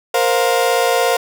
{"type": "chord", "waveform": "35% pulse", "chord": "Bb suspended second", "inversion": "none", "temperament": "equal with one note detuned", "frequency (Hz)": [466.2, 523.3, 707], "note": ["Bb4", "C5", "F5"], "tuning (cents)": [0, 0, 21], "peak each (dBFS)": -16, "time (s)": [0.14, 1.17], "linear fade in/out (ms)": 5, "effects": []}